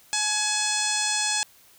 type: harmonic tone with a mistuned harmonic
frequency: 852 Hz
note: G#5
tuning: 44 cents sharp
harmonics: 1 / 2 / 3 / 4 / 5 / 6 / 7 / 8 / 9 / 10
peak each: -32 / -32 / -32 / -32 / -32 / -32 / -32 / -32 / -32 / -32 dBFS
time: 0.13-1.43 s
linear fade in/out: 0 ms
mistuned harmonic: 2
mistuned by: -32 cents
effects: white hiss -55 dBFS RMS until 1.78 s